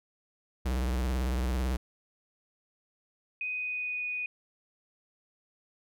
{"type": "tone with vibrato", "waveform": "square", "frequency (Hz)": 63, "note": "B1", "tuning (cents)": 35, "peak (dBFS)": -28, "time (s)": [0.65, 1.77], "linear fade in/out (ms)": 10, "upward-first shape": "triangle", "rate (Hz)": 18, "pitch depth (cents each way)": 150}
{"type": "tone with pitch glide", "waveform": "sine", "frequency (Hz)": [2499, 2476], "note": ["D#7", "D#7"], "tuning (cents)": [7, -9], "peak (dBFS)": -31, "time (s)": [3.41, 4.26], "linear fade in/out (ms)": 2, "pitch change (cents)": -16, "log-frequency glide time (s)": [3.53, 4.04]}
{"effects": []}